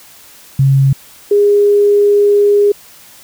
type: tone pair in turn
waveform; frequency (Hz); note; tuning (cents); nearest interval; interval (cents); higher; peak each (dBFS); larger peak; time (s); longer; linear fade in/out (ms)
sine; 136 / 409.3; C#3 / G#4; -33 / -25; octave + perfect fifth; 1908; second; -6; neither; 0.59-0.93 / 1.31-2.72; second; 5
effects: white hiss -40 dBFS RMS until 3.23 s